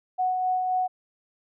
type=tone with tremolo; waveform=sine; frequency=739 Hz; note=F#5; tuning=2 cents flat; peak=-21 dBFS; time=0.18-0.88 s; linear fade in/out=20 ms; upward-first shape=sine; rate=3.8 Hz; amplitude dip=30%; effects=none